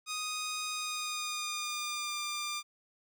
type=tone with pitch glide; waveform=10% pulse; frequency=1244.5 to 1194.5 Hz; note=D#6 to D6; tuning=0 to +29 cents; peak=-26 dBFS; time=0.06-2.63 s; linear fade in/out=50 ms; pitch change=-71 cents; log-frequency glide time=0.7-2.17 s; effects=none